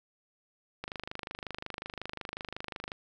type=click train; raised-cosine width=0.3 ms; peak=-21 dBFS; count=54; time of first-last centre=0.84-2.918 s; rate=25.5 Hz; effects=none